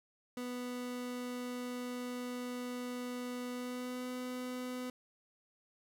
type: tone with pitch glide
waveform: 30% pulse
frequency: 247.2 to 251.2 Hz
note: B3 to B3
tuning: +2 to +30 cents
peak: -36 dBFS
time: 0.37-4.9 s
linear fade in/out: 2 ms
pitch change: +28 cents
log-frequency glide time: 3.52-4.09 s
effects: none